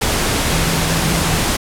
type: tone in noise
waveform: sine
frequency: 164.81 Hz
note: E3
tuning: in tune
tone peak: -20 dBFS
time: 0.52-1.38 s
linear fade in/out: 10 ms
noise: pink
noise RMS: -17 dBFS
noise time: 0.01-1.57 s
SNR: -6 dB
effects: low-pass 12000 Hz 12 dB/octave